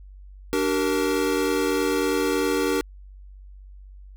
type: chord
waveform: square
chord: G minor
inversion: second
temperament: equal with one note detuned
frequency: 293.7 / 383 / 466.2 Hz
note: D4 / G4 / Bb4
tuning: 0 / -40 / 0 cents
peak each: -26 dBFS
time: 0.53-2.81 s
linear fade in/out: 0 ms
effects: added 48 Hz sine -41 dBFS peak until 4.16 s